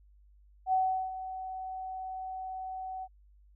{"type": "tone with ADSR envelope", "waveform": "sine", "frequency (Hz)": 753, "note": "F#5", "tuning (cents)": 30, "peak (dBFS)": -23, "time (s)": [0.66, 3.08], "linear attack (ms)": 67, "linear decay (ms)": 380, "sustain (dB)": -13, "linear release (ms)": 49, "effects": ["added 50 Hz sine -57 dBFS peak until 3.55 s"]}